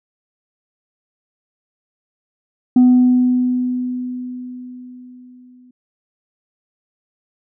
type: tone with exponential decay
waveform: sine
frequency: 250 Hz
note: B3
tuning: 21 cents sharp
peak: -4 dBFS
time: 2.76-5.71 s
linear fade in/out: 5 ms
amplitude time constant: 640 ms
effects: tanh soft clip ceiling -5 dBFS